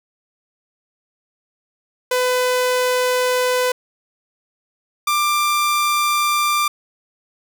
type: tone pair in turn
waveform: sawtooth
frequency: 502 / 1185.7 Hz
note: B4 / D6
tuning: +28 / +16 cents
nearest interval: octave + minor third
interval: 1488 cents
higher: second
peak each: -12 / -12 dBFS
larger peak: neither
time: 2.11-3.72 / 5.07-6.68 s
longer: neither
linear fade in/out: 5 ms
effects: none